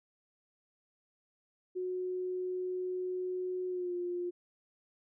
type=tone with pitch glide; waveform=sine; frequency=366.3 to 353.4 Hz; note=F#4 to F4; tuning=-17 to +21 cents; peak=-33 dBFS; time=1.75-4.31 s; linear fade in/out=20 ms; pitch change=-62 cents; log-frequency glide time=3.68-3.94 s; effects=none